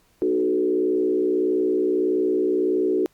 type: tone with frequency modulation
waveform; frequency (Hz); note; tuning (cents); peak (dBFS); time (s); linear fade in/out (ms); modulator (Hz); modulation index
sine; 370; F#4; 0; -18; 0.22-3.06; 0; 61.6; 1.1
effects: pink hiss -62 dBFS RMS until 3.13 s + Opus 48 kbps